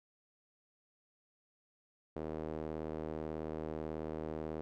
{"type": "tone with band-pass filter", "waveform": "sawtooth", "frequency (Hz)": 78.3, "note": "D#2", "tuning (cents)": 11, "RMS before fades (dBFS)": -41, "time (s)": [2.16, 4.61], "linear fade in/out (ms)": 0, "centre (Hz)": 440, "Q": 1.5, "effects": []}